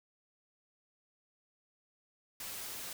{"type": "noise", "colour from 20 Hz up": "white", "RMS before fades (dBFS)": -43, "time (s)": [2.4, 2.93], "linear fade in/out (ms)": 2, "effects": []}